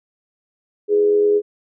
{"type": "tone with amplitude modulation", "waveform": "sine", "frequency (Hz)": 415.3, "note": "G#4", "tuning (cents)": 0, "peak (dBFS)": -10, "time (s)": [0.88, 1.42], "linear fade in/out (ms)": 50, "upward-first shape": "sine", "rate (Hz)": 88.6, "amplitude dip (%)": 45, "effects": []}